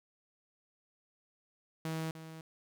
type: tone with echo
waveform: sawtooth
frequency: 160.5 Hz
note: E3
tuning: 46 cents flat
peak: -31 dBFS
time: 1.85-2.11 s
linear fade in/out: 2 ms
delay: 300 ms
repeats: 1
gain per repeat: -11 dB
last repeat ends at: 2.41 s
effects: none